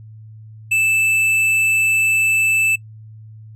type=tone with tanh clipping; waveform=triangle; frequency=2637 Hz; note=E7; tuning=in tune; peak=-15 dBFS; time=0.71-2.76 s; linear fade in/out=10 ms; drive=14 dB; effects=noise-tail reverb RT60 0.1 s tail -24 dB re dry + added 109 Hz sine -36 dBFS peak until 3.55 s